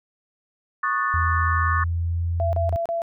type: chord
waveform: sine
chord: D# half-diminished seventh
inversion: third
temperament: equal with one note detuned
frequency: 1108.7 / 1228.8 / 1480 / 1760 Hz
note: C#6 / D#6 / F#6 / A6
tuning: 0 / -22 / 0 / 0 cents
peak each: -24 / -26 / -30 / -26 dBFS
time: 0.83-1.84 s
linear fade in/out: 5 ms
type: tone with pitch glide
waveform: sine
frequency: 84.6 to 85.14 Hz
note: E2 to F2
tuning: +45 to -44 cents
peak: -21 dBFS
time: 1.14-2.76 s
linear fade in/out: 0 ms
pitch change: +11 cents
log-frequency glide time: 2.05-2.22 s
type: tone bursts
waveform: sine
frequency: 674 Hz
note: E5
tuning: 38 cents sharp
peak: -22 dBFS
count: 4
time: 2.4-3.019 s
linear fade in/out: 0 ms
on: 130 ms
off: 33 ms
effects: none